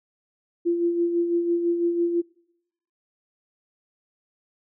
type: tone with tremolo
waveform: sine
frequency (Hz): 343.2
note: F4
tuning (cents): -30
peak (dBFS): -18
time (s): 0.65-2.22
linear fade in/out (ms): 20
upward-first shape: sine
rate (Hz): 6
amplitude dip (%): 50
effects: noise-tail reverb RT60 0.8 s tail -24 dB re dry